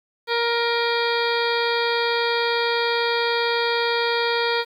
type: harmonic tone with a mistuned harmonic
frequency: 468.9 Hz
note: A#4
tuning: 10 cents sharp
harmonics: 1 / 2 / 3 / 4 / 5 / 7 / 8 / 9 / 10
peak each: -23 / -26 / -28 / -29 / -30 / -31 / -32 / -33 / -33 dBFS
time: 0.27-4.65 s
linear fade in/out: 50 ms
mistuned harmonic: 5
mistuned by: +25 cents
effects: 9-bit